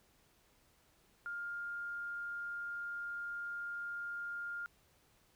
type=tone; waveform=sine; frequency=1407 Hz; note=F6; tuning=12 cents sharp; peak=-39 dBFS; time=1.26-4.66 s; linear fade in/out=0 ms; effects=pink hiss -70 dBFS RMS until 5.35 s